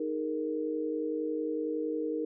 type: chord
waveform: sine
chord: D# suspended fourth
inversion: none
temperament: equal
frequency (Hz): 311.1 / 415.3 / 466.2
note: D#4 / G#4 / A#4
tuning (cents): 0 / 0 / 0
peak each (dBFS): -33 / -39 / -33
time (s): 0-2.25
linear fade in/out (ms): 5
effects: none